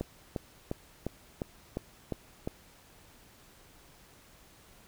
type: click train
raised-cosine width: 2 ms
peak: -19 dBFS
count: 8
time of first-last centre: 0.01-2.475 s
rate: 2.84 Hz
effects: pink hiss -58 dBFS RMS until 4.87 s